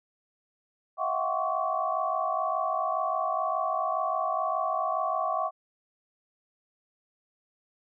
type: tone cluster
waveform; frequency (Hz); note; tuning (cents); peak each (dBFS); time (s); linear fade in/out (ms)
sine; 646 / 713 / 758 / 1075 / 1137; E5 / F5 / F#5 / C6 / C#6; -35 / +36 / +42 / +47 / +44; -32 / -33 / -33 / -35 / -30; 0.97-5.51; 50
effects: none